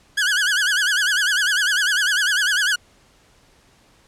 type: tone with vibrato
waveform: sawtooth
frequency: 1568 Hz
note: G6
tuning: in tune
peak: -13 dBFS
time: 0.17-2.76 s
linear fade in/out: 10 ms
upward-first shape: sine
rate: 10 Hz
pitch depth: 150 cents each way
effects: pink hiss -55 dBFS RMS until 4.07 s + low-pass 9000 Hz 12 dB/octave